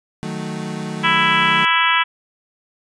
35% pulse chord, D# diminished, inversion none, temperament equal, 155.56 / 185 / 220 Hz, D#3 / F#3 / A3, 0 / 0 / 0 cents, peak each -27 dBFS, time 0.23-1.65 s, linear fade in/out 0 ms
harmonic tone, 330.8 Hz, E4, 6 cents sharp, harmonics 3 / 4 / 5 / 6 / 7 / 8 / 9 / 10, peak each -19 / -20 / -21 / -22 / -22 / -23 / -24 / -24 dBFS, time 1.03-2.04 s, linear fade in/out 20 ms
effects resampled to 22050 Hz

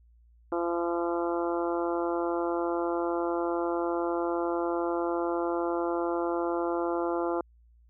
harmonic tone, 171.2 Hz, F3, 34 cents flat, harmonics 2 / 3 / 4 / 5 / 6 / 7 / 8, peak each -29 / -33 / -35 / -37 / -39 / -40 / -41 dBFS, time 0.52-7.41 s, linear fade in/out 2 ms, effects added 58 Hz sine -56 dBFS peak until 7.89 s

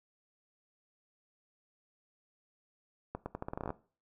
accelerating click train, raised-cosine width 1 ms, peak -23 dBFS, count 13, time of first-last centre 3.15-3.705 s, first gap 110 ms, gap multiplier 0.82, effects noise-tail reverb RT60 0.4 s tail -19 dB re dry

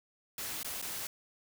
white noise with dropouts, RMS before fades -39 dBFS, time 0.38-1.07 s, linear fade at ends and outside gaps 2 ms, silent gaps 0.631-0.646 / 0.816-0.824 s, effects none

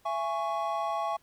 triangle chord, C# minor, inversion first, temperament equal with one note detuned, 671.9 / 830.6 / 1108.7 Hz, E5 / G#5 / C#6, +33 / 0 / 0 cents, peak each -31 dBFS, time 0.05-1.17 s, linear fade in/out 10 ms, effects pink hiss -65 dBFS RMS until 1.22 s

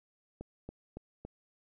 click train, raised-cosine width 2 ms, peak -29 dBFS, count 4, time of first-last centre 0.41-1.25 s, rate 3.57 Hz, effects none

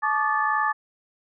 sine tone cluster, 864 / 1145 / 1207 / 1743 Hz, A5 / D6 / D6 / A6, -32 / -44 / +47 / -17 cents, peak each -26 dBFS, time 0.02-0.73 s, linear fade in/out 20 ms, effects none

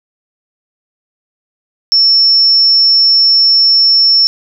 sine tone, 5400 Hz, E8, 41 cents sharp, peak -5 dBFS, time 1.92-4.27 s, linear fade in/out 0 ms, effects none

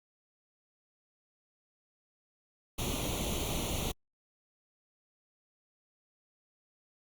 pink noise with comb filter, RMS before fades -34 dBFS, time 2.78-3.92 s, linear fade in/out 10 ms, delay 0.3 ms, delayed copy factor +0.8, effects Opus 48 kbps

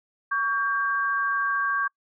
sine tone pair together, 1128.4 / 1593 Hz, C#6 / G6, +30 / +27 cents, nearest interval tritone, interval 597 cents, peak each -25 dBFS, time 0.31-1.88 s, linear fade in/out 10 ms, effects noise-tail reverb RT60 0.1 s tail -26 dB re dry

